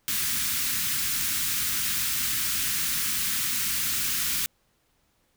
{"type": "band-stop noise", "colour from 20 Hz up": "white", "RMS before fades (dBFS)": -27, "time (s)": [0.08, 4.46], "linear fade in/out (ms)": 0, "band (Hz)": [270, 1300], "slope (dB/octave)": 24, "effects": ["pink hiss -69 dBFS RMS until 5.36 s"]}